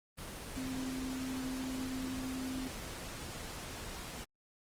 sine tone in noise, 260 Hz, C4, 11 cents flat, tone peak -37 dBFS, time 0.56-2.69 s, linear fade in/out 20 ms, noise pink, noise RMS -44 dBFS, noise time 0.17-4.25 s, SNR +4 dB, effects low-pass 12000 Hz 12 dB/octave + Opus 24 kbps

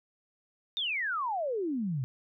sine exponential sweep, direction down, 3729 to 121.2 Hz, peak -29 dBFS, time 0.77-2.04 s, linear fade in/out 0 ms, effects none

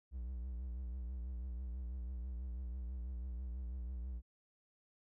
triangle tone with vibrato, 61.74 Hz, B1, in tune, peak -38 dBFS, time 0.11-4.22 s, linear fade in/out 50 ms, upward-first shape triangle, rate 6.1 Hz, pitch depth 120 cents each way, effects none

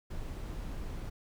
brown noise, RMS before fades -39 dBFS, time 0.1-1.1 s, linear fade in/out 10 ms, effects none

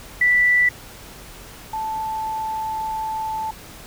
sine tone pair in turn, 1970 / 877.5 Hz, B6 / A5, -5 / -5 cents, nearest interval octave + major second, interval 1400 cents, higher first, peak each -13 / -23 dBFS, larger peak first, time 0.21-0.69 / 1.73-3.51 s, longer second, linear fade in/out 5 ms, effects added 47 Hz sine -48 dBFS peak until 3.86 s + pink hiss -41 dBFS RMS until 3.86 s

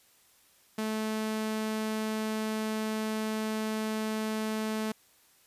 sawtooth tone, 217.6 Hz, A3, 19 cents flat, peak -26 dBFS, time 0.78-4.92 s, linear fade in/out 5 ms, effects white hiss -63 dBFS RMS until 5.46 s + resampled to 32000 Hz

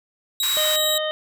sawtooth tone, 3833 Hz, A#7, 47 cents sharp, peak -17 dBFS, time 0.4-0.98 s, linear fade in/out 2 ms
pink high-pass noise, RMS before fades -30 dBFS, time 0.43-0.76 s, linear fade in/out 0 ms, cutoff 960 Hz, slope 96 dB/octave
harmonic tone, 617 Hz, D#5, 15 cents flat, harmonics 1 / 2 / 3 / 5 / 6, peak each -24 / -33 / -32 / -29 / -33 dBFS, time 0.57-1.11 s, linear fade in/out 0 ms
effects none

